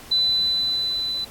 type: tone with level ramp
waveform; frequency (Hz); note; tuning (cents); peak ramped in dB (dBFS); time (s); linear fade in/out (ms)
sine; 4000; B7; +21; -16 to -24; 0.11-1.25; 10
effects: pink hiss -43 dBFS RMS until 1.3 s + AAC 64 kbps